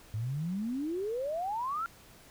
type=exponential sweep; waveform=sine; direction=up; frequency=103.5 to 1400 Hz; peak=-31 dBFS; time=0.14-1.86 s; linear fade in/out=0 ms; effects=pink hiss -56 dBFS RMS until 2.3 s